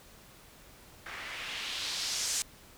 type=noise with low-pass filter sweep; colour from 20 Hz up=blue; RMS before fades=-36 dBFS; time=1.06-2.42 s; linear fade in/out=0 ms; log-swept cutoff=1700 to 7300 Hz; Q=1.7; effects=pink hiss -55 dBFS RMS until 2.77 s